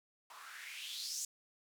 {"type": "noise with band-pass filter sweep", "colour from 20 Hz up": "blue", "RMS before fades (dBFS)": -45, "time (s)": [0.3, 1.25], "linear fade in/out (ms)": 2, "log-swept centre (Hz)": [960, 6900], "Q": 4.1, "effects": []}